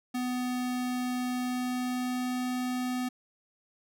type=tone with pitch glide; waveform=square; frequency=249.6 to 251 Hz; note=B3 to B3; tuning=+19 to +28 cents; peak=-30 dBFS; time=0.14-3.09 s; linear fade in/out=10 ms; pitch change=+9 cents; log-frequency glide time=1.36-2.45 s; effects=none